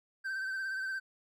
triangle tone with vibrato, 1552 Hz, G6, 18 cents flat, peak -32 dBFS, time 0.24-1 s, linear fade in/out 20 ms, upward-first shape sine, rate 17 Hz, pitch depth 35 cents each way, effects none

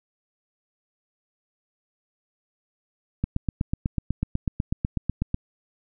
click train, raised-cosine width 5 ms, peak -11 dBFS, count 18, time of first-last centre 3.24-5.344 s, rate 8.08 Hz, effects none

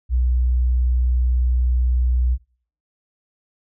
sine tone, 61.8 Hz, B1, 2 cents sharp, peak -15 dBFS, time 0.09-2.38 s, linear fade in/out 50 ms, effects noise-tail reverb RT60 0.5 s tail -23 dB re dry

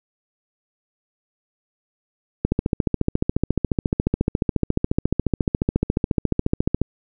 click train, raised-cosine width 3 ms, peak -5 dBFS, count 63, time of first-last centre 2.45-6.816 s, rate 14.2 Hz, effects none

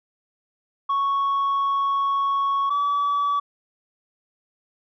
sine tone pair in turn, 1108.7 / 1145.8 Hz, C#6 / D6, 0 / -43 cents, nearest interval minor second, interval 57 cents, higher second, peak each -17 dBFS, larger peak neither, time 0.89-2.7 / 2.7-3.4 s, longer first, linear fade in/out 10 ms, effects tanh soft clip ceiling -18 dBFS

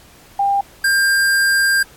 sine / square tone pair in turn, 798 / 1596 Hz, G5 / G6, +31 / +31 cents, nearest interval octave, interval 1200 cents, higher second, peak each -13 dBFS, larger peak neither, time 0.39-0.61 / 0.84-1.83 s, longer second, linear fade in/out 5 ms, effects pink hiss -46 dBFS RMS until 1.96 s + AAC 64 kbps

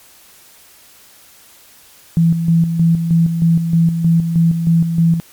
sine tone with tremolo, 166.4 Hz, E3, 17 cents sharp, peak -8 dBFS, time 2.17-5.2 s, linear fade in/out 0 ms, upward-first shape square, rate 3.2 Hz, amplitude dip 55%, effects white hiss -45 dBFS RMS until 5.32 s + MP3 96 kbps

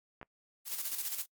clicks, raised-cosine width 0.5 ms, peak -31 dBFS, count 2, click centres 0.214 / 0.229 s
blue noise with tremolo, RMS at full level -35 dBFS, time 0.65-1.26 s, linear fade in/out 50 ms, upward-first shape square, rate 15 Hz, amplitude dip 50%
effects noise-tail reverb RT60 0.1 s tail -25 dB re dry + MP3 96 kbps

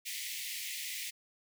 pink high-pass noise, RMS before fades -40 dBFS, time 0.05-1.11 s, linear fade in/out 20 ms, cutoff 1900 Hz, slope 96 dB/octave, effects none

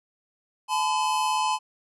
square tone pair together, 858.7 / 1015 Hz, A5 / B5, -42 / +47 cents, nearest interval minor third, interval 289 cents, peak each -26 dBFS, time 0.68-1.59 s, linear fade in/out 50 ms, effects resampled to 24000 Hz

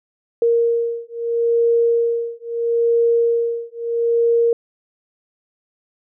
sine beating tone pair, 466.2 / 466.96 Hz, A#4 / A#4, 0 / +3 cents, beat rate 0.76 Hz, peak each -18 dBFS, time 0.42-4.53 s, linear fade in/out 2 ms, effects none

